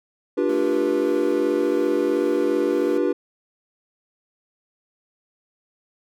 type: chord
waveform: triangle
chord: G dominant seventh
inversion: second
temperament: equal with one note detuned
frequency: 293.7 / 349.2 / 392 / 486 Hz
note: D4 / F4 / G4 / B4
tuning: 0 / 0 / 0 / -28 cents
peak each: -22 dBFS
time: 0.37-3.13 s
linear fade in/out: 10 ms
type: tone with vibrato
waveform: 25% pulse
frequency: 222.1 Hz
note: A3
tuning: 16 cents sharp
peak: -30 dBFS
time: 0.49-2.98 s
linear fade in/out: 5 ms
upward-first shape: square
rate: 1.8 Hz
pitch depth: 25 cents each way
effects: none